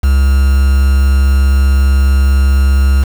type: tone with quantisation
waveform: triangle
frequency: 67.6 Hz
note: C#2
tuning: 43 cents flat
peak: -4 dBFS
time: 0.03-3.04 s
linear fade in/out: 10 ms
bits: 4
effects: none